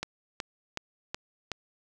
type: click train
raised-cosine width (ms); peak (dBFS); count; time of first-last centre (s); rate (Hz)
0.2; -15; 5; 0.03-1.517; 2.69
effects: none